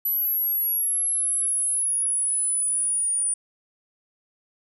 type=linear sweep; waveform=sine; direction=down; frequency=11840 to 9380 Hz; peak=-21 dBFS; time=0.05-3.34 s; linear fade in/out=5 ms; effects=none